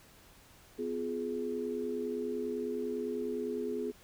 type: chord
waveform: sine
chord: F diminished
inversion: second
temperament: just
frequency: 251.4 / 349.2 / 419.1 Hz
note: Cb4 / F4 / Ab4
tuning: +31 / 0 / +16 cents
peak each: -38 / -40 / -35 dBFS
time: 0.78-3.92 s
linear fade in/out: 20 ms
effects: pink hiss -59 dBFS RMS until 4.03 s